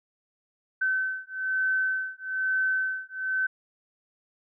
sine beating tone pair, 1529 / 1530.1 Hz, G6 / G6, -44 / -42 cents, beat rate 1.1 Hz, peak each -28 dBFS, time 0.81-3.47 s, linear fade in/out 10 ms, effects none

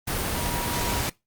sine tone in noise, 957 Hz, A#5, 45 cents sharp, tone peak -32 dBFS, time 0.35-1.01 s, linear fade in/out 10 ms, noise pink, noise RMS -27 dBFS, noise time 0.07-1.1 s, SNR -8 dB, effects noise-tail reverb RT60 0.2 s tail -21 dB re dry + Opus 32 kbps

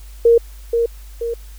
sine tone with echo, 466.2 Hz, A#4, in tune, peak -7 dBFS, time 0.25-0.38 s, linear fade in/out 5 ms, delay 480 ms, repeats 2, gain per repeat -6 dB, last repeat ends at 1.34 s, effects added 50 Hz sine -34 dBFS peak until 1.58 s + white hiss -48 dBFS RMS until 1.58 s

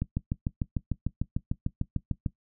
click train, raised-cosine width 5 ms, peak -15 dBFS, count 16, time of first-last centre 0.02-2.262 s, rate 6.69 Hz, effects noise-tail reverb RT60 0.1 s tail -17 dB re dry

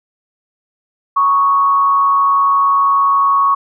sine tone with frequency modulation, 1108.7 Hz, C#6, in tune, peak -9 dBFS, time 1.16-3.55 s, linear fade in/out 10 ms, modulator 157 Hz, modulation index 0.34, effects none

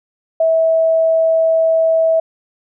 sine tone, 650 Hz, E5, 24 cents flat, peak -10 dBFS, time 0.4-2.2 s, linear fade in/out 5 ms, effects none

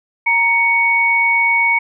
sine tone pair together, 932.3 / 2228 Hz, A#5 / C#7, 0 / +8 cents, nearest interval octave + minor third, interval 1508 cents, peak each -18 / -12 dBFS, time 0.26-1.79 s, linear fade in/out 10 ms, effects none

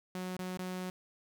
sawtooth tone with dropouts, 183.6 Hz, F#3, 13 cents flat, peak -33 dBFS, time 0.15-0.9 s, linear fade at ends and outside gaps 2 ms, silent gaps 0.367-0.391 / 0.573-0.591 s, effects none

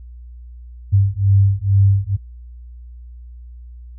sine beating tone pair, 97.6 / 99.8 Hz, G2 / G2, -7 / +32 cents, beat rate 2.2 Hz, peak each -14 dBFS, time 0.92-2.17 s, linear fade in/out 20 ms, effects added 60 Hz sine -34 dBFS peak until 3.98 s

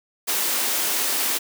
white high-pass noise, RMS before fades -23 dBFS, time 0.27-1.39 s, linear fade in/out 20 ms, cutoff 220 Hz, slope 96 dB/octave, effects none

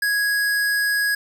square tone, 1661.2 Hz, G#6, in tune, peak -19 dBFS, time 0.02-1.15 s, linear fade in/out 5 ms, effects none

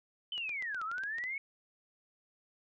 sine linear two-way sweep, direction down then up, 3086 to 1244.5 to 2233 Hz, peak -35 dBFS, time 0.32-1.38 s, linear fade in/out 2 ms, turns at 0.84 s
clicks, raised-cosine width 0.2 ms, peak -31 dBFS, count 10, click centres 0.379 / 0.493 / 0.624 / 0.746 / 0.815 / 0.915 / 0.982 / 1.036 / 1.184 / 1.239 s
effects none

